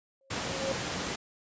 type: tone with exponential growth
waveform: sine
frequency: 540 Hz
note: C#5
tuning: 45 cents flat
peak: -27 dBFS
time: 0.21-0.72 s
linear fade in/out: 1 ms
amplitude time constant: 110 ms
type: high-pass noise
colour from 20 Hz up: pink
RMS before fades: -34 dBFS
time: 0.3-1.16 s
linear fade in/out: 10 ms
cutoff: 110 Hz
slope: 12 dB/octave
effects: resampled to 16000 Hz